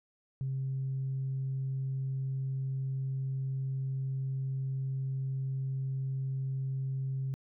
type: tone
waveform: sine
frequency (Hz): 133.6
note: C3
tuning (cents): +36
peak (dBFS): -30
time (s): 0.41-7.34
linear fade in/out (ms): 0
effects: tanh soft clip ceiling -27 dBFS